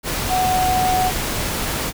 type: tone in noise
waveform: sine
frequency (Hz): 740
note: F#5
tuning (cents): 0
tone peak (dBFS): -16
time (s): 0.28-1.12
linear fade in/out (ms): 50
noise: pink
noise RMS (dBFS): -23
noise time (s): 0.03-1.93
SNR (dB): +4
effects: none